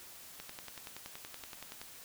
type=click train; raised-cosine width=0.2 ms; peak=-27 dBFS; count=16; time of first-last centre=0.4-1.815 s; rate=10.6 Hz; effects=white hiss -52 dBFS RMS until 2.04 s